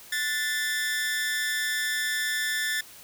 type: tone with amplitude modulation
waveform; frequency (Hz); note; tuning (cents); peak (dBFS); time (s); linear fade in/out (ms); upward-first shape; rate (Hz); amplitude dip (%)
sawtooth; 1760; A6; 0; -19; 0.12-2.81; 5; sine; 286; 70
effects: white hiss -48 dBFS RMS until 3.03 s